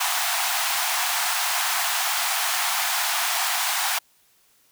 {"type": "high-pass noise", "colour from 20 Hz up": "pink", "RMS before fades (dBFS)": -24, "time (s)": [0, 3.99], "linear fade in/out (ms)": 10, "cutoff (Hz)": 690, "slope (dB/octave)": 96, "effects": ["white hiss -61 dBFS RMS until 4.71 s"]}